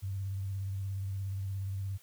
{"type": "tone with vibrato", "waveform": "sine", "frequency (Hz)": 97.2, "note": "G2", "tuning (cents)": -14, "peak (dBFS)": -33, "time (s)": [0.02, 1.98], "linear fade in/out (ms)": 20, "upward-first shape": "sine", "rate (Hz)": 17, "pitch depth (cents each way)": 37, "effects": ["white hiss -61 dBFS RMS until 2.02 s"]}